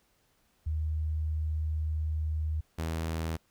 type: tone pair in turn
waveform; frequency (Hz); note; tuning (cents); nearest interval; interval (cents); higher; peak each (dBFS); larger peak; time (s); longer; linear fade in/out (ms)
sine / sawtooth; 77.78 / 81.04; D#2 / E2; 0 / -29; minor second; 71; second; -28 / -27; second; 0.66-2.61 / 2.78-3.37; first; 10
effects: pink hiss -70 dBFS RMS until 3.5 s